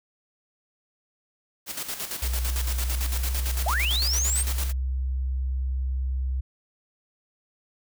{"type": "noise with tremolo", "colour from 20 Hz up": "white", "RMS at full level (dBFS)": -31, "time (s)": [1.66, 4.73], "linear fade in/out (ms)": 50, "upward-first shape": "square", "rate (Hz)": 8.9, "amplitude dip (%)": 60}
{"type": "tone with pitch glide", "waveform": "sine", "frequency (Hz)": [61.9, 64.9], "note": ["B1", "C2"], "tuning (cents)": [5, -13], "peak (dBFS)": -24, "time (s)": [2.22, 6.41], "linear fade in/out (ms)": 10, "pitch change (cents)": 82, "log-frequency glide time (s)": [2.58, 4.84]}
{"type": "linear sweep", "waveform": "sine", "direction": "up", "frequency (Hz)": [587.3, 8690], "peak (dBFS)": -24, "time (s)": [3.66, 4.43], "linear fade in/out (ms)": 5}
{"effects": []}